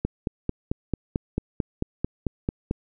click train, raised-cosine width 3 ms, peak -11 dBFS, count 13, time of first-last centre 0.05-2.711 s, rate 4.51 Hz, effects none

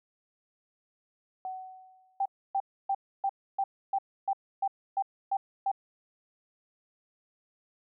sine tone with exponential decay, 750 Hz, F#5, 23 cents sharp, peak -32 dBFS, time 1.45-2.28 s, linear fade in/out 1 ms, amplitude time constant 180 ms
sine tone bursts, 784 Hz, G5, in tune, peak -25 dBFS, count 11, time 2.2-5.716 s, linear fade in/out 5 ms, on 56 ms, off 290 ms
effects none

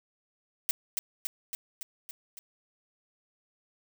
blue noise with echo, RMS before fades -27 dBFS, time 0.69-0.71 s, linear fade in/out 0 ms, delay 280 ms, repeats 6, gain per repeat -3 dB, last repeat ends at 2.39 s, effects none

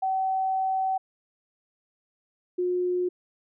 sine tone pair in turn, 762 / 359.6 Hz, G5 / F#4, -49 / -49 cents, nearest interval octave + minor second, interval 1300 cents, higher first, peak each -23 dBFS, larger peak neither, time 0.02-0.98 / 2.58-3.09 s, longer first, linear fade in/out 10 ms, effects none

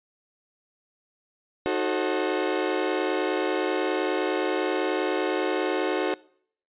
35% pulse chord, D# diminished seventh, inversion none, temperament equal with one note detuned, 311.1 / 370 / 440 / 537 Hz, D#4 / F#4 / A4 / C5, 0 / 0 / 0 / +45 cents, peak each -29 / -25 / -28 / -29 dBFS, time 1.66-6.14 s, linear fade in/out 0 ms, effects noise-tail reverb RT60 0.6 s tail -23 dB re dry + resampled to 8000 Hz

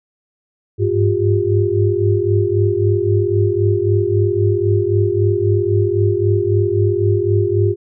sine tone cluster, 100.9 / 104.7 / 356.3 / 399.3 Hz, G#2 / G#2 / F4 / G4, -49 / +15 / +35 / +32 cents, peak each -18 dBFS, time 0.78-7.76 s, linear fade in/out 50 ms, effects none

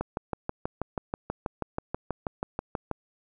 click train, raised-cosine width 1 ms, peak -15 dBFS, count 19, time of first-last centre 0.01-2.913 s, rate 6.2 Hz, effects none

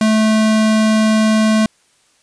square tone, 217.7 Hz, A3, 18 cents flat, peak -11 dBFS, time 0.01-1.66 s, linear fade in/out 2 ms, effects white hiss -56 dBFS RMS until 2.22 s + resampled to 22050 Hz

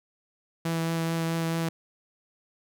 sawtooth tone with vibrato, 164.81 Hz, E3, in tune, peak -22 dBFS, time 0.65-1.69 s, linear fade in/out 5 ms, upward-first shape triangle, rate 4.6 Hz, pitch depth 12 cents each way, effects none

